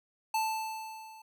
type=tone with level ramp; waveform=square; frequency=880 Hz; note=A5; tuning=in tune; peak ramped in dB=-27 to -50 dBFS; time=0.34-1.22 s; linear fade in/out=5 ms; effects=none